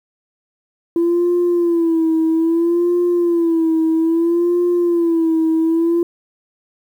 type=tone with vibrato; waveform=sine; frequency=336.2 Hz; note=E4; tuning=34 cents sharp; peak=-11 dBFS; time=0.96-6.03 s; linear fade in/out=2 ms; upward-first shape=sine; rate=0.61 Hz; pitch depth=76 cents each way; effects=tanh soft clip ceiling -10 dBFS + 8-bit